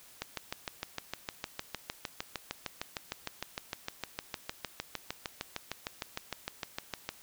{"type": "click train", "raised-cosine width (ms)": 0.2, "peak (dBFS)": -17, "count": 46, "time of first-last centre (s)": [0.22, 7.09], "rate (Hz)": 6.55, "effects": ["white hiss -56 dBFS RMS until 7.22 s"]}